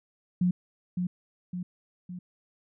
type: tone with echo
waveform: sine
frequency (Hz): 179.3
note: F3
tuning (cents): +46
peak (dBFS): -21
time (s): 0.41-0.51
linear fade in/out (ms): 5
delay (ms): 560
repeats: 3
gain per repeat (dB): -5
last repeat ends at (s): 2.19
effects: none